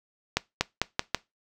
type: accelerating click train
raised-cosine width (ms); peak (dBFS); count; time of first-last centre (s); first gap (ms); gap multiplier
0.2; -5; 5; 0.37-1.147; 240; 0.86
effects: noise-tail reverb RT60 0.2 s tail -21 dB re dry